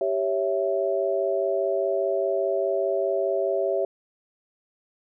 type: chord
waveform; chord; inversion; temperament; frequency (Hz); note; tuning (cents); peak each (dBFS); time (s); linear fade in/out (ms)
sine; C# diminished; second; equal; 392 / 554.4 / 659.3; G4 / C#5 / E5; 0 / 0 / 0; -26; 0.01-3.85; 2
effects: none